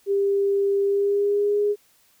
sine tone with pitch glide, 398 to 412.8 Hz, G4 to G#4, +26 to -10 cents, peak -18 dBFS, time 0.06-1.76 s, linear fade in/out 50 ms, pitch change +64 cents, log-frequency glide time 0.84-1.6 s, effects white hiss -60 dBFS RMS until 2.2 s

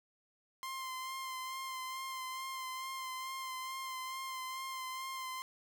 sawtooth tone with vibrato, 1046.5 Hz, C6, in tune, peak -36 dBFS, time 0.63-5.42 s, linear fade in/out 0 ms, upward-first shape sine, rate 2.3 Hz, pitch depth 23 cents each way, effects none

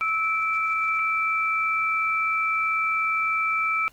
sine tone pair together, 1308 / 2331 Hz, E6 / D7, -14 / -14 cents, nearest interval minor seventh, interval 1000 cents, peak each -24 dBFS, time 0.01-3.88 s, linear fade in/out 0 ms, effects pink hiss -56 dBFS RMS until 3.92 s + Opus 24 kbps

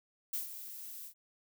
violet noise with ADSR envelope, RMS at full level -35 dBFS, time 0.33-1.14 s, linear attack 6 ms, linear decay 140 ms, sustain -11 dB, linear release 91 ms, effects none

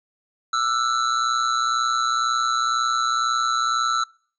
square tone with amplitude modulation, 1329 Hz, E6, 14 cents sharp, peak -17 dBFS, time 0.53-4.04 s, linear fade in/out 5 ms, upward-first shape sine, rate 122 Hz, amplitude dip 70%, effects noise-tail reverb RT60 0.5 s tail -25 dB re dry + resampled to 16000 Hz

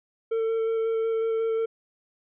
triangle tone with vibrato, 449.8 Hz, A4, 38 cents sharp, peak -21 dBFS, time 0.31-1.66 s, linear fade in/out 10 ms, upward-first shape square, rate 5.5 Hz, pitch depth 9 cents each way, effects resampled to 8000 Hz

